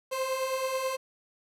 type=beating tone pair; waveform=30% pulse; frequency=517 / 526.3 Hz; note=C5 / C5; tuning=-21 / +10 cents; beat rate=9.3 Hz; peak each=-33 / -27 dBFS; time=0.11-0.97 s; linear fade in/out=20 ms; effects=resampled to 32000 Hz + 9-bit